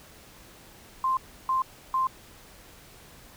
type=tone bursts; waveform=sine; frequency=1046.5 Hz; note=C6; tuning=in tune; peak=-22 dBFS; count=3; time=1.04-2.07 s; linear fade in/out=2 ms; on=130 ms; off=320 ms; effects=pink hiss -51 dBFS RMS until 3.36 s